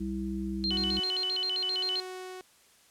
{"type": "harmonic tone", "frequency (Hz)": 65.41, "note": "C2", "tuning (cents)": 0, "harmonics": [1, 3, 5], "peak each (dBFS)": [-38, -33, -36], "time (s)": [0, 1], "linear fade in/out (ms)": 10}
{"type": "tone with vibrato", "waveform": "sine", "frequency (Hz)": 3538, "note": "A7", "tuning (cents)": 9, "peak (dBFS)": -28, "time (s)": [0.64, 2], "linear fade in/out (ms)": 0, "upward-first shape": "square", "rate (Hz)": 7.6, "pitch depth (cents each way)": 290}
{"type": "tone with tremolo", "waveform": "sawtooth", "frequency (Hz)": 370, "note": "F#4", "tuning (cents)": 0, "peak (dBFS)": -34, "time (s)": [0.71, 2.41], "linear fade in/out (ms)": 0, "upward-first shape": "sine", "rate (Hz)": 0.95, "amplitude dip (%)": 35}
{"effects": ["white hiss -61 dBFS RMS until 2.9 s", "low-pass 11000 Hz 12 dB/octave"]}